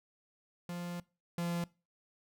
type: tone pair in turn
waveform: 45% pulse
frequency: 174.61 / 172.01 Hz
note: F3 / F3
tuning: 0 / -26 cents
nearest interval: unison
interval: 26 cents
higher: first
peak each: -38 / -33 dBFS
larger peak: second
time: 0.69-1 / 1.38-1.64 s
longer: first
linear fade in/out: 2 ms
effects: noise-tail reverb RT60 0.3 s tail -22 dB re dry